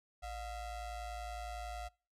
square ring-modulated tone, 329.6 Hz, E4, in tune, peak -39 dBFS, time 0.22-1.89 s, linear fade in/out 20 ms, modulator 385 Hz, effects noise-tail reverb RT60 0.4 s tail -26 dB re dry + low-pass 11000 Hz 12 dB/octave

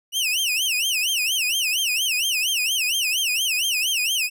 sawtooth tone with vibrato, 2800 Hz, F7, 4 cents sharp, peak -17 dBFS, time 0.12-4.3 s, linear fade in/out 50 ms, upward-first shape sine, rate 4.3 Hz, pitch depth 230 cents each way, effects none

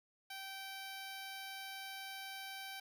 10% pulse tone, 776 Hz, G5, 18 cents flat, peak -37 dBFS, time 0.3-2.8 s, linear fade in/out 5 ms, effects none

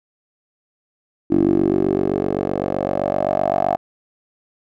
10% pulse tone with band-pass filter sweep, 47.79 Hz, G1, 43 cents flat, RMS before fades -19 dBFS, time 1.3-3.77 s, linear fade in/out 20 ms, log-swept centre 320 to 710 Hz, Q 5.7, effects none

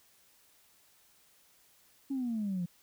sine exponential sweep, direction down, 280 to 170 Hz, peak -30 dBFS, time 2.1-2.66 s, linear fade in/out 10 ms, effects tanh soft clip ceiling -27 dBFS + white hiss -65 dBFS RMS until 2.82 s

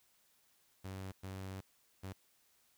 sawtooth tone bursts at uneven times, 95.4 Hz, G2, 47 cents flat, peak -39 dBFS, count 3, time 0.84-1.12 / 1.23-1.61 / 2.03-2.13 s, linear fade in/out 10 ms, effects white hiss -72 dBFS RMS until 2.77 s

